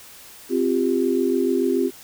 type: chord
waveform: sine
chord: C suspended fourth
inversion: none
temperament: equal with one note detuned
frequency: 261.6 / 349.2 / 396.1 Hz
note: C4 / F4 / G4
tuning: 0 / 0 / +18 cents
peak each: -22 dBFS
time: 0.49-1.91 s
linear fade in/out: 50 ms
effects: white hiss -44 dBFS RMS until 2.03 s